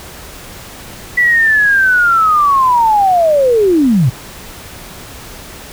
sine linear sweep, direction down, 1975.5 to 109.8 Hz, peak -7 dBFS, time 1.17-4.1 s, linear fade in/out 10 ms, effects pink hiss -32 dBFS RMS until 5.72 s

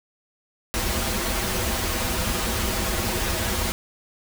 pink noise with comb filter, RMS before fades -25 dBFS, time 0.74-3.72 s, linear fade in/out 0 ms, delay 6.9 ms, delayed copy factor -0.95, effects none

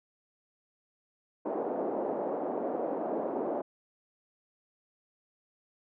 white band-pass noise, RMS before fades -33 dBFS, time 1.45-3.62 s, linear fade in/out 10 ms, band 260 to 690 Hz, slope 24 dB/octave, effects none

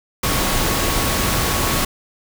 sine tone in noise, 1108.7 Hz, C#6, in tune, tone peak -29 dBFS, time 0.23-1.85 s, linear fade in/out 5 ms, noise pink, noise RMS -19 dBFS, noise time 0.23-1.85 s, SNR -13 dB, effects none

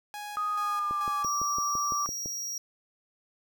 sawtooth tone with tremolo, 830.6 Hz, G#5, in tune, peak -33 dBFS, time 0.14-1.25 s, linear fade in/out 0 ms, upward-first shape square, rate 2.3 Hz, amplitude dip 55%
sine tone with pitch glide, 1244.5 to 1167.9 Hz, D#6 to D6, 0 to -10 cents, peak -27 dBFS, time 0.37-2.06 s, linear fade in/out 0 ms, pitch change -110 cents, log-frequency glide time 0.53-1.15 s
click train, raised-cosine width 2 ms, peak -27 dBFS, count 9, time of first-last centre 0.91-2.259 s, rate 5.93 Hz
square tone, 5680 Hz, F8, 28 cents sharp, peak -33 dBFS, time 1.24-2.58 s, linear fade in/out 2 ms
effects none

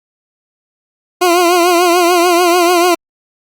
20% pulse tone with vibrato, 350.4 Hz, F4, 6 cents sharp, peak -3 dBFS, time 1.21-2.95 s, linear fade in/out 10 ms, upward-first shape triangle, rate 6.8 Hz, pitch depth 83 cents each way, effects Opus 48 kbps

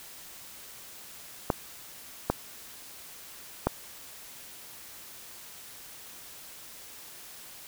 clicks, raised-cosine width 1 ms, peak -9 dBFS, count 3, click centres 1.502 / 2.3 / 3.67 s, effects white hiss -47 dBFS RMS until 7.67 s

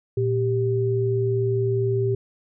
sine tone pair together, 116.54 / 392 Hz, A#2 / G4, 0 / 0 cents, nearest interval octave + major sixth, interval 2100 cents, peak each -22 dBFS, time 0.17-2.15 s, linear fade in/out 5 ms, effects none

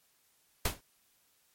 pink noise with exponential decay, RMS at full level -25 dBFS, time 0.65-0.81 s, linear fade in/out 5 ms, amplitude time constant 34 ms, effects white hiss -70 dBFS RMS until 1.54 s + MP3 64 kbps

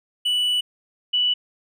triangle / sine tone pair in turn, 2960 / 2960 Hz, F#7 / F#7, 0 / 0 cents, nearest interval unison, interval 0 cents, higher neither, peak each -17 dBFS, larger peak neither, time 0.25-0.61 / 1.13-1.34 s, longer first, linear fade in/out 10 ms, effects none

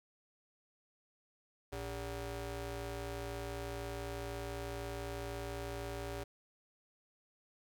20% pulse ring-modulated tone, 172 Hz, F3, 26 cents flat, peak -32 dBFS, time 1.72-6.24 s, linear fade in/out 10 ms, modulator 229 Hz, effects none

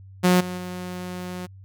sawtooth tone with level steps, 180.7 Hz, F#3, 41 cents flat, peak -11 / -25 / -27 dBFS, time 0.23-1.47 s, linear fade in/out 20 ms, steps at 0.4 / 0.57 s, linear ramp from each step 10 ms, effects added 96 Hz sine -42 dBFS peak until 1.64 s

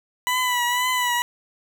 20% pulse tone with vibrato, 987.8 Hz, B5, in tune, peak -15 dBFS, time 0.27-1.22 s, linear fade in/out 0 ms, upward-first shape triangle, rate 2 Hz, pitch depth 52 cents each way, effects 9-bit

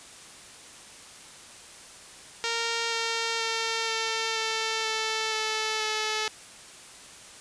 5% pulse tone with pitch steps, 461.7 / 457.5 / 453.2 / 449.1 / 444.9 / 440.9 / 436.8 / 432.8 Hz, A#4 / A#4 / A#4 / A4 / A4 / A4 / A4 / A4, -17 / -32 / -49 / +35 / +19 / +4 / -13 / -29 cents, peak -15 dBFS, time 2.44-6.28 s, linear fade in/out 0 ms, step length 480 ms, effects white hiss -47 dBFS RMS until 7.4 s + resampled to 22050 Hz

